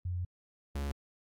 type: tone pair in turn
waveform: sine / 45% pulse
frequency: 89.3 / 70.63 Hz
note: F2 / C#2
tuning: +39 / +33 cents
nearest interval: major third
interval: 406 cents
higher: first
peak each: -32 / -33 dBFS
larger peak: first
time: 0.05-0.25 / 0.75-0.92 s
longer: first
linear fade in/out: 5 ms
effects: AAC 64 kbps